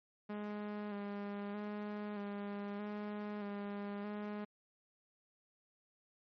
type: tone with vibrato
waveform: sawtooth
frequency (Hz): 205.5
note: G#3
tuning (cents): -18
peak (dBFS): -36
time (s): 0.29-4.45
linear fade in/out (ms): 10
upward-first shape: square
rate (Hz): 0.8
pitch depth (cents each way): 23
effects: low-pass 2000 Hz 12 dB/octave + MP3 32 kbps